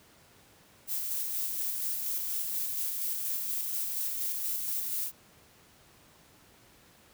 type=noise with tremolo; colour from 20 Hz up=violet; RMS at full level=-32 dBFS; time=0.87-5.12 s; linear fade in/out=50 ms; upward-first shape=square; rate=4.2 Hz; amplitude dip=25%; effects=pink hiss -59 dBFS RMS until 7.13 s + high-pass 60 Hz 12 dB/octave